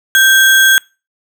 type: tone with sample-and-hold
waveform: sine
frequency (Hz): 1568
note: G6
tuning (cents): 0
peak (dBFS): -5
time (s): 0.15-0.78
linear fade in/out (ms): 0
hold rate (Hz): 4900
effects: noise-tail reverb RT60 0.3 s tail -25 dB re dry